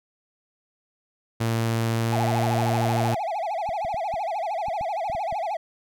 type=tone with pitch glide; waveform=sawtooth; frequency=114.3 to 115.49 Hz; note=A#2 to A#2; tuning=-34 to -16 cents; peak=-18 dBFS; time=1.4-3.15 s; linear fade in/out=10 ms; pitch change=+18 cents; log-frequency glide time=1.95-2.31 s
type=tone with vibrato; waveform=triangle; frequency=746 Hz; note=F#5; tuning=14 cents sharp; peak=-23 dBFS; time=2.12-5.57 s; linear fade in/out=5 ms; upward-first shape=sine; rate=13 Hz; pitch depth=250 cents each way
type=clicks; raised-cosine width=5 ms; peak=-27 dBFS; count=9; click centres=3.691 / 3.849 / 3.944 / 4.14 / 4.684 / 4.811 / 5.099 / 5.15 / 5.326 s
effects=none